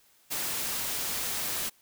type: noise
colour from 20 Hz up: white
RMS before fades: -32 dBFS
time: 0.3-1.7 s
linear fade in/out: 20 ms
effects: white hiss -63 dBFS RMS until 1.81 s